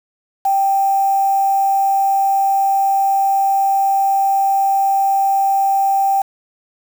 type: tone with quantisation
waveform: sine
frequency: 784 Hz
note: G5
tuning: in tune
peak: -12 dBFS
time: 0.45-6.22 s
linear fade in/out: 5 ms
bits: 5
effects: none